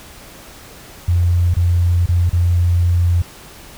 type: tone with dropouts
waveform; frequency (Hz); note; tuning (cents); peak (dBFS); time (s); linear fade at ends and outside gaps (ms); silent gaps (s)
sine; 87.31; F2; 0; -11; 1.08-3.22; 5; 1.54-1.566 / 2.06-2.088 / 2.295-2.33
effects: pink hiss -39 dBFS RMS until 3.77 s